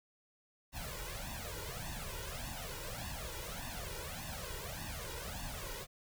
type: noise with flanger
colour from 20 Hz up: pink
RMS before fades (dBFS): -43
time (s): 0.72-5.87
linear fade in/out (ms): 50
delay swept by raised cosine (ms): 1.1 to 2.1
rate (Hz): 1.7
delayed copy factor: +1
effects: none